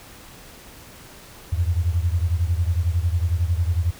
sine beating tone pair, 82.41 / 93.41 Hz, E2 / F#2, 0 / +17 cents, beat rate 11 Hz, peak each -20 / -23 dBFS, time 1.52-3.91 s, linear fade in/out 10 ms, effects pink hiss -44 dBFS RMS until 3.99 s

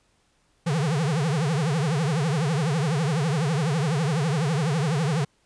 square tone with vibrato, 152.4 Hz, D#3, 36 cents flat, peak -22 dBFS, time 0.66-5.25 s, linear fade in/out 10 ms, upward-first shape triangle, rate 12 Hz, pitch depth 270 cents each way, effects pink hiss -66 dBFS RMS until 5.45 s + resampled to 22050 Hz

